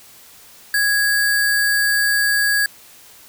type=tone with sample-and-hold; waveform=sine; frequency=1661.2 Hz; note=G#6; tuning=in tune; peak=-14 dBFS; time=0.74-2.66 s; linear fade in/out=2 ms; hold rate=6300 Hz; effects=white hiss -45 dBFS RMS until 3.28 s